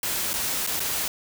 white noise with dropouts, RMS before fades -27 dBFS, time 0.03-1.08 s, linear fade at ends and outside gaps 2 ms, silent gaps 0.333-0.338 / 0.666-0.672 / 0.796-0.802 s, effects none

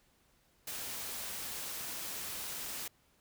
white noise, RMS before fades -41 dBFS, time 0.67-2.88 s, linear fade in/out 5 ms, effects pink hiss -70 dBFS RMS until 3.2 s

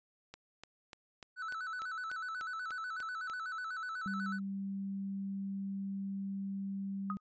click train, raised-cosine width 0.2 ms, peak -30 dBFS, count 11, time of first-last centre 0.34-3.299 s, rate 3.38 Hz
triangle tone with vibrato, 1401 Hz, F6, 5 cents sharp, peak -36 dBFS, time 1.36-4.4 s, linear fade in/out 50 ms, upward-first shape square, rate 8.1 Hz, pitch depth 110 cents each way
sine tone, 196 Hz, G3, in tune, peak -36 dBFS, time 4.06-7.17 s, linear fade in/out 0 ms
sine tone with exponential decay, 1251 Hz, D#6, 9 cents sharp, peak -31 dBFS, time 7.1-7.2 s, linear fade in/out 1 ms, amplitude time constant 20 ms
effects resampled to 16000 Hz

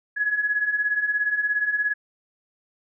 sine beating tone pair, 1671 / 1688 Hz, G#6 / G#6, +10 / +28 cents, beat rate 17 Hz, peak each -27 / -22 dBFS, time 0.16-1.94 s, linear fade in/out 20 ms, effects none

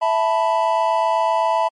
triangle chord, E suspended fourth, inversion none, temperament equal, 659.3 / 880 / 987.8 Hz, E5 / A5 / B5, 0 / 0 / 0 cents, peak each -18 dBFS, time 0.01-1.69 s, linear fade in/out 20 ms, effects MP3 48 kbps

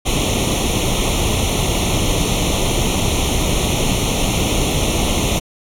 pink noise with comb filter, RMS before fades -17 dBFS, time 0.05-5.4 s, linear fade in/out 20 ms, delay 0.31 ms, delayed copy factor +0.9, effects low-pass 11000 Hz 12 dB/octave

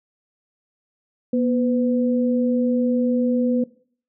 sine tone pair together, 241.8 / 503.6 Hz, B3 / B4, -36 / +34 cents, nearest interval octave + minor second, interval 1270 cents, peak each -18 / -23 dBFS, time 1.33-3.64 s, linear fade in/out 5 ms, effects noise-tail reverb RT60 0.5 s tail -20 dB re dry

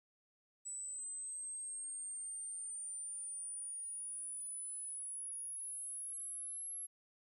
sine linear sweep, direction up, 7910 to 11175 Hz, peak -40 dBFS, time 0.65-6.87 s, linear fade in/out 20 ms, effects tanh soft clip ceiling -40 dBFS + 13-bit

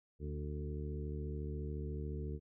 harmonic tone with a mistuned harmonic, 74.1 Hz, D2, 16 cents sharp, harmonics 1 / 2 / 3 / 4 / 5 / 6, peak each -40 / -44 / -50 / -52 / -49 / -50 dBFS, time 0.19-2.4 s, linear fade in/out 50 ms, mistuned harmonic 4, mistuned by -19 cents, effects none

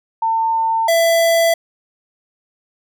sine / square tone pair in turn, 901 / 667 Hz, A5 / E5, +41 / +20 cents, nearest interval perfect fourth, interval 521 cents, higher first, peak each -14 / -12 dBFS, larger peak second, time 0.22-0.88 / 0.88-1.54 s, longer neither, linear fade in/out 5 ms, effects none

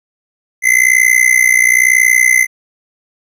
square tone with amplitude modulation, 2053 Hz, C7, 33 cents flat, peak -4 dBFS, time 0.62-2.47 s, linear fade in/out 50 ms, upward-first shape sine, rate 61 Hz, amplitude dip 90%, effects resampled to 32000 Hz

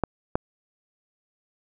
clicks, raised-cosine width 1 ms, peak -8 dBFS, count 2, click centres 0.037 / 0.355 s, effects none

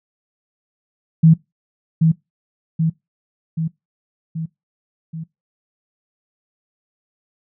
sine tone with echo, 161.6 Hz, E3, 34 cents flat, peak -6 dBFS, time 1.23-1.34 s, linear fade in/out 10 ms, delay 780 ms, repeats 5, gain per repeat -4 dB, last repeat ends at 5.24 s, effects noise-tail reverb RT60 0.2 s tail -22 dB re dry

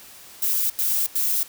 violet noise bursts, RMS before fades -22 dBFS, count 3, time 0.42-1.432 s, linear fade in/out 5 ms, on 280 ms, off 86 ms, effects white hiss -45 dBFS RMS until 1.48 s

